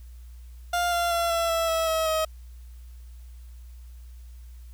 30% pulse tone with pitch steps, 701 / 690.9 / 681 / 671.3 / 661.7 / 652.2 / 642.8 / 633.6 Hz, F5 / F5 / F5 / E5 / E5 / E5 / E5 / D#5, +6 / -19 / -44 / +31 / +6 / -19 / -44 / +31 cents, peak -20 dBFS, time 0.73-2.25 s, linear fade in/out 5 ms, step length 190 ms, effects added 60 Hz sine -41 dBFS peak until 4.73 s + white hiss -62 dBFS RMS until 4.73 s

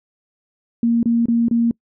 sine tone bursts, 233.2 Hz, A#3, 1 cent sharp, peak -13 dBFS, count 4, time 0.83-1.711 s, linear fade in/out 2 ms, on 200 ms, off 27 ms, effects noise-tail reverb RT60 0.1 s tail -26 dB re dry

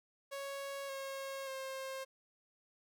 sawtooth tone with pitch steps, 554 / 542.9 / 532 Hz, C#5 / C#5 / C5, -1 / -36 / +29 cents, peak -37 dBFS, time 0.31-2.05 s, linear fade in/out 20 ms, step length 580 ms, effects none

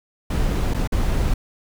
brown noise with dropouts, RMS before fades -20 dBFS, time 0.3-1.34 s, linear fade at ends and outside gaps 5 ms, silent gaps 0.738-0.744 / 0.875-0.921 s, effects none

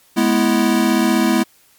square chord, E major, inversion first, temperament equal with one note detuned, 211.2 / 246.9 / 329.6 Hz, G#3 / B3 / E4, +29 / 0 / 0 cents, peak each -18 dBFS, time 0.16-1.44 s, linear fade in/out 20 ms, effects white hiss -53 dBFS RMS until 1.78 s + MP3 96 kbps

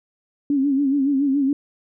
sine tone with vibrato, 277.2 Hz, C#4, in tune, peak -16 dBFS, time 0.5-1.53 s, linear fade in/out 2 ms, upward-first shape sine, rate 7.1 Hz, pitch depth 81 cents each way, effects none

